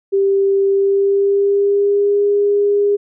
sine tone with pitch glide, 393.1 to 407.2 Hz, G4 to G#4, +5 to -34 cents, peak -11 dBFS, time 0.12-2.97 s, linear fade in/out 20 ms, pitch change +61 cents, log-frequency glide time 0.69-2.23 s, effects none

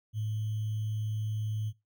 sine tone with sample-and-hold, 107.8 Hz, A2, 35 cents flat, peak -30 dBFS, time 0.13-1.73 s, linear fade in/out 50 ms, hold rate 3150 Hz, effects noise-tail reverb RT60 0.2 s tail -19 dB re dry

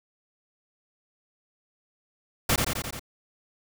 pink noise with echo, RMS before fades -22 dBFS, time 2.49-2.56 s, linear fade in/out 5 ms, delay 87 ms, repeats 5, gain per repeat -3 dB, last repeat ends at 2.995 s, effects none

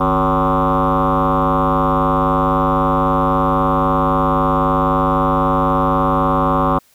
sine tone with frequency modulation, 659.3 Hz, E5, in tune, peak -11 dBFS, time 0-6.79 s, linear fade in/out 10 ms, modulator 99.6 Hz, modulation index 5.7, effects tanh soft clip ceiling -8 dBFS + white hiss -54 dBFS RMS until 6.94 s

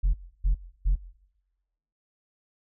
sine tone bursts, 43.62 Hz, F1, 1 cent flat, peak -16 dBFS, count 3, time 0.03-0.96 s, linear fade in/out 20 ms, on 110 ms, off 300 ms, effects noise-tail reverb RT60 1.0 s tail -21 dB re dry + tanh soft clip ceiling -18 dBFS

